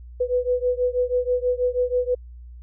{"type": "beating tone pair", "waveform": "sine", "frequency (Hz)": [493.9, 500.1], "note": ["B4", "B4"], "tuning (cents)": [0, 22], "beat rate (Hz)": 6.2, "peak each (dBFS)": [-22, -23], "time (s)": [0.2, 2.15], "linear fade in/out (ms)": 10, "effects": ["added 60 Hz sine -38 dBFS peak until 2.62 s"]}